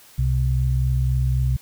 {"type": "tone pair together", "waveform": "sine", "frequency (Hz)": [63.9, 127.8], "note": ["C2", "C3"], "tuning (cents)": [-40, -40], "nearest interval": "octave", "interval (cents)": 1200, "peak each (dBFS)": -20, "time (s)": [0.18, 1.57], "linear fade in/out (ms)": 10, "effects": ["white hiss -49 dBFS RMS until 1.61 s"]}